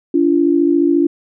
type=tone pair together; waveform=sine; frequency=287 / 341.3 Hz; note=D4 / F4; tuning=-40 / -40 cents; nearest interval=minor third; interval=300 cents; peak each=-13 dBFS; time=0.14-1.07 s; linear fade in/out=5 ms; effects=none